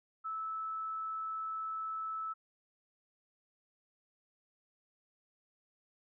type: tone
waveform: sine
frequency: 1308 Hz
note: E6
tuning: 14 cents flat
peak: -36 dBFS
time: 0.24-2.34 s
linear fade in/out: 20 ms
effects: none